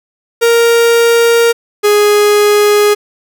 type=tone pair in turn; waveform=45% pulse; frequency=466.2 / 415.3 Hz; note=A#4 / G#4; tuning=0 / 0 cents; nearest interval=major second; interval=200 cents; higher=first; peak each=-6 dBFS; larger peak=neither; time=0.41-1.53 / 1.83-2.95 s; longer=neither; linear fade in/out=20 ms; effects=none